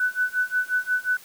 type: tone with tremolo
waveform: sine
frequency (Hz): 1495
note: F#6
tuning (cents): +17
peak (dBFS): -18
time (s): 0-1.17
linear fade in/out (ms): 2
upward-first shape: sine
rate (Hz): 5.6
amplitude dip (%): 95
effects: white hiss -48 dBFS RMS until 1.24 s